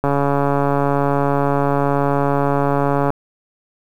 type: click train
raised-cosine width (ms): 1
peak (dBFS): -4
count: 433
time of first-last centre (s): 0.04-3.104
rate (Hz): 141
effects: 7-bit